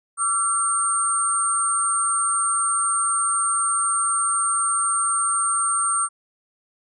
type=tone cluster; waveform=sine; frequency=1156 / 1354 / 8690 Hz; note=D6 / E6 / C#9; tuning=-28 / +46 / -35 cents; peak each=-26 / -24 / -21 dBFS; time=0.17-6.09 s; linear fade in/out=50 ms; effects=none